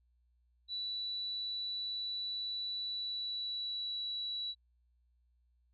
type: tone with pitch glide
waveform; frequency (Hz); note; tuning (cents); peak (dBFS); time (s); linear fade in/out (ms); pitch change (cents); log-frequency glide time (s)
sine; 3951 to 3924; B7 to B7; 0 to -12; -36; 0.68-4.55; 50; -12; 2.82-4.01
effects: added 60 Hz sine -69 dBFS peak until 5.73 s